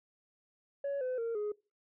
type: tone with pitch steps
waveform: sine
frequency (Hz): 561 / 508.5 / 461 / 417.9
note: C#5 / C5 / A#4 / G#4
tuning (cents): +21 / -50 / -19 / +11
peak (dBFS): -30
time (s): 0.84-1.52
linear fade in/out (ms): 5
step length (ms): 170
effects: noise-tail reverb RT60 0.3 s tail -24 dB re dry + tanh soft clip ceiling -31 dBFS